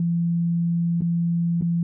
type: tone with dropouts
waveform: sine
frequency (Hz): 169.9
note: F3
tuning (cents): -47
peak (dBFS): -19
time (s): 0-1.83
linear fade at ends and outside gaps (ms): 2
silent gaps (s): 1.009-1.019 / 1.612-1.622
effects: none